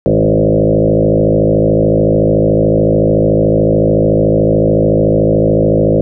sine tone with frequency modulation, 336.4 Hz, E4, 35 cents sharp, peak -7 dBFS, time 0.06-6.01 s, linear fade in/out 0 ms, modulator 53.7 Hz, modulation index 4.6, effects none

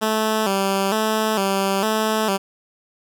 10% pulse tone with vibrato, 206.1 Hz, G#3, 13 cents flat, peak -10 dBFS, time 0.01-2.38 s, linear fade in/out 20 ms, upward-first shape square, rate 1.1 Hz, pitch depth 97 cents each way, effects none

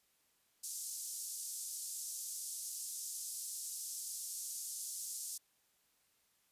white band-pass noise, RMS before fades -44 dBFS, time 0.63-5.38 s, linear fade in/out 10 ms, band 5600 to 11000 Hz, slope 24 dB/octave, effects white hiss -75 dBFS RMS until 6.51 s + resampled to 32000 Hz

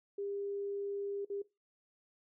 sine tone with dropouts, 401.3 Hz, G4, 41 cents sharp, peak -36 dBFS, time 0.18-1.42 s, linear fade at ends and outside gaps 5 ms, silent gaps 1.249-1.299 s, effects noise-tail reverb RT60 0.2 s tail -17 dB re dry

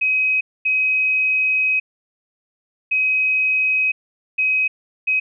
sine tone bursts at uneven times, 2532 Hz, D#7, 30 cents sharp, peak -15 dBFS, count 5, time 0.01-0.41 / 0.65-1.8 / 2.91-3.92 / 4.38-4.68 / 5.07-5.2 s, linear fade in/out 10 ms, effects none

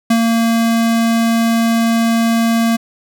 square tone with ADSR envelope, 229.1 Hz, A#3, 30 cents flat, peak -9 dBFS, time 0.1-2.77 s, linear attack 7 ms, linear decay 66 ms, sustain -3 dB, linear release 15 ms, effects none

